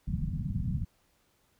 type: low-pass noise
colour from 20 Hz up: white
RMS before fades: -32 dBFS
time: 0.07-0.85 s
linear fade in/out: 10 ms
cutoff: 200 Hz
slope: 48 dB/octave
effects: pink hiss -70 dBFS RMS until 1.59 s